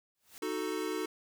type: noise with exponential growth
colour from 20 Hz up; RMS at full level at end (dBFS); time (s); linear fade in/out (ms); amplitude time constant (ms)
white; -47; 0.15-0.38; 0; 48
type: chord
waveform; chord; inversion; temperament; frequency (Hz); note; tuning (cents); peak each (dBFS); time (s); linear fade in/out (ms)
square; D# diminished; none; equal; 311.1 / 370 / 440; D#4 / F#4 / A4; 0 / 0 / 0; -38; 0.42-1.06; 5
effects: none